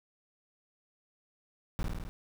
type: noise with echo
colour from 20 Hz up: brown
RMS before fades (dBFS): -31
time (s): 1.79-1.83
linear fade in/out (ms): 0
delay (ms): 52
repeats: 5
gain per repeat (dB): -2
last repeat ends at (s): 2.09
effects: none